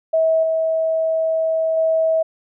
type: tone with level steps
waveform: sine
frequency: 645 Hz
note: E5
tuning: 38 cents flat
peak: -13 / -16 / -14 dBFS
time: 0.13-2.23 s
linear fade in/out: 10 ms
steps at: 0.43 / 1.77 s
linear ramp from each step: 2 ms
effects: none